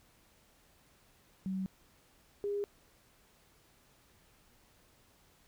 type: tone pair in turn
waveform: sine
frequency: 189.7 / 406.5 Hz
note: F#3 / G#4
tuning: +43 / -37 cents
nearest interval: octave + minor second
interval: 1320 cents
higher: second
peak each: -33 / -32 dBFS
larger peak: second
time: 1.46-1.66 / 2.44-2.64 s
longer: neither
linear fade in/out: 0 ms
effects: pink hiss -66 dBFS RMS until 5.47 s